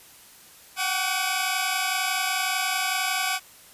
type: tone cluster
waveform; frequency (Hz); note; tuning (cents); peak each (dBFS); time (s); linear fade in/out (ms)
15% pulse; 736 / 767 / 1138 / 2532; F#5 / G5 / C#6 / D#7; -9 / -38 / +45 / +30; -23; 0.76-3.4; 50
effects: white hiss -50 dBFS RMS until 3.73 s + resampled to 32000 Hz